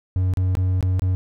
triangle tone with dropouts, 92.5 Hz, F#2, in tune, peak -15 dBFS, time 0.16-1.15 s, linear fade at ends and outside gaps 0 ms, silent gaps 0.337-0.372 / 0.552-0.57 / 0.808-0.827 / 0.995-1.02 s, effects none

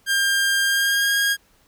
sawtooth tone with pitch glide, 1600 to 1629.8 Hz, G6 to G#6, +35 to -33 cents, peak -14 dBFS, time 0.06-1.37 s, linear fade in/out 50 ms, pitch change +32 cents, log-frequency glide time 0.63-1.15 s, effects pink hiss -59 dBFS RMS until 1.67 s

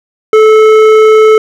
triangle tone with hard clipping, 434.8 Hz, A4, 21 cents flat, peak -3 dBFS, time 0.33-1.38 s, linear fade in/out 2 ms, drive 14 dB, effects none

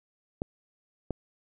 clicks, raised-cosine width 2 ms, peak -17 dBFS, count 2, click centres 0.419 / 1.107 s, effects none

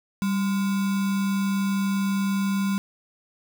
sine tone with sample-and-hold, 196 Hz, G3, in tune, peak -21 dBFS, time 0.22-2.78 s, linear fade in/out 0 ms, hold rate 1225 Hz, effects none

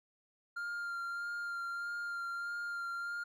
triangle tone with vibrato, 1397 Hz, F6, in tune, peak -35 dBFS, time 0.56-3.24 s, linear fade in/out 10 ms, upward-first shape sine, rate 1.6 Hz, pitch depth 16 cents each way, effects none

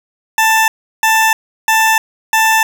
20% pulse tone bursts, 885 Hz, A5, 10 cents sharp, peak -4 dBFS, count 4, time 0.38-2.63 s, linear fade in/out 2 ms, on 300 ms, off 350 ms, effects none

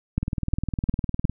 two click trains, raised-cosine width 5 ms, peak -9 / -13 dBFS, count 4 / 22, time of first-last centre 0.18-1.251 / 0.23-1.296 s, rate 2.8 / 19.7 Hz, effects none

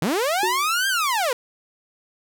sawtooth linear two-way sweep, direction up then down, 138.59 to 1616 to 460.3 Hz, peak -16 dBFS, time 0.02-1.33 s, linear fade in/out 2 ms, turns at 0.88 s
sine tone with exponential decay, 370 Hz, F#4, in tune, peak -20 dBFS, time 0.43-0.73 s, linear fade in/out 2 ms, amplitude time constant 64 ms
effects none

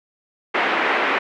white band-pass noise, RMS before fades -20 dBFS, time 0.54-1.19 s, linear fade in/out 10 ms, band 270 to 2300 Hz, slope 24 dB/octave, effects none

